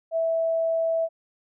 sine tone, 656 Hz, E5, 9 cents flat, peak -21 dBFS, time 0.11-1.09 s, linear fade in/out 50 ms, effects none

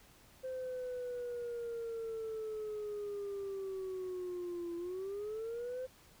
sine linear two-way sweep, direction down then up, 520 to 340 to 520 Hz, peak -36 dBFS, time 0.43-5.87 s, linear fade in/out 20 ms, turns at 4.76 s, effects tanh soft clip ceiling -36 dBFS + pink hiss -62 dBFS RMS until 6.2 s

